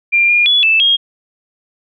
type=tone with pitch steps; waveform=sine; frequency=2387 / 2419 / 3409 / 2637 / 3255 Hz; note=D7 / D#7 / G#7 / E7 / G#7; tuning=+28 / -49 / +45 / 0 / -36 cents; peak=-8 dBFS; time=0.12-0.97 s; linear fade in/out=20 ms; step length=170 ms; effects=none